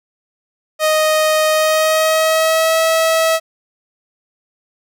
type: tone with pitch glide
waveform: sawtooth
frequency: 622.3 to 647.6 Hz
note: D#5 to E5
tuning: 0 to -31 cents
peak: -8 dBFS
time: 0.79-3.4 s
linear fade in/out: 50 ms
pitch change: +69 cents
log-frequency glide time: 1.51-2.79 s
effects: none